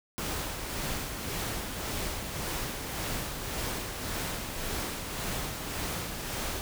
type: noise with tremolo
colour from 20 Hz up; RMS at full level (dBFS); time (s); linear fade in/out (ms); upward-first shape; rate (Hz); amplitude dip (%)
pink; -33; 0.18-6.61; 0; sine; 1.8; 40
effects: none